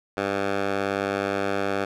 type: tone with band-pass filter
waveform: 10% pulse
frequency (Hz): 99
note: G2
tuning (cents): +18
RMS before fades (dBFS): -26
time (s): 0.17-1.85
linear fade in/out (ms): 5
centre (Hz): 1000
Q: 0.63
effects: none